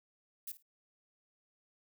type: noise with echo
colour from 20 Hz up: violet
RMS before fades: -42 dBFS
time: 0.47-0.52 s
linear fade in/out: 5 ms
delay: 53 ms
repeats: 2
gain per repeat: -15 dB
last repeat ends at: 0.626 s
effects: none